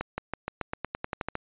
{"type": "accelerating click train", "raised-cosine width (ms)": 0.5, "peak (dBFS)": -15, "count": 13, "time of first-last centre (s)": [0.01, 1.354], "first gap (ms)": 170, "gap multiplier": 0.92, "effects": ["resampled to 8000 Hz"]}